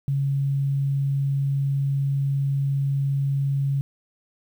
sine tone, 138.6 Hz, C#3, in tune, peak -20 dBFS, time 0.08-3.81 s, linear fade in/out 0 ms, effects 9-bit

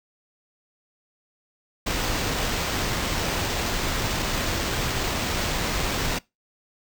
pink noise with sample-and-hold, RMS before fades -26 dBFS, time 1.86-6.19 s, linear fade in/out 10 ms, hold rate 11025 Hz, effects noise-tail reverb RT60 0.2 s tail -22 dB re dry

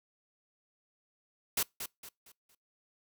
white noise with echo, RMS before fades -30 dBFS, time 1.57-1.63 s, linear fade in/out 5 ms, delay 230 ms, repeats 4, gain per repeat -9 dB, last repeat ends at 2.55 s, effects noise-tail reverb RT60 0.2 s tail -25 dB re dry

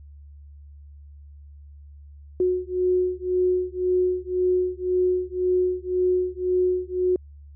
sine beating tone pair, 364 / 365.9 Hz, F#4 / F#4, -28 / -19 cents, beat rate 1.9 Hz, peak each -23 dBFS, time 2.4-7.16 s, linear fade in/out 2 ms, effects added 72 Hz sine -42 dBFS peak until 7.55 s

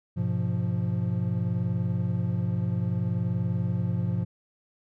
triangle chord, F diminished, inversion first, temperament equal with one note detuned, 102.87 / 123.47 / 174.61 Hz, Ab2 / Cb3 / F3, -16 / 0 / 0 cents, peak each -27 dBFS, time 0.16-4.25 s, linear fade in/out 20 ms, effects none

